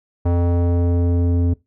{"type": "tone with low-pass filter sweep", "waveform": "square", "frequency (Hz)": 86.8, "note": "F2", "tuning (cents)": -10, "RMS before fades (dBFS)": -17, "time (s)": [0.25, 1.54], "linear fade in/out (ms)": 10, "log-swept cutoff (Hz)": [750, 320], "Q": 1.2, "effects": ["noise-tail reverb RT60 0.2 s tail -21 dB re dry"]}